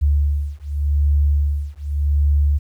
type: beating tone pair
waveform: sine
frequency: 72 / 72.86 Hz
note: D2 / D2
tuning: -34 / -13 cents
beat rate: 0.86 Hz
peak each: -18 dBFS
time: 0.01-2.59 s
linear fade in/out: 20 ms
effects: 9-bit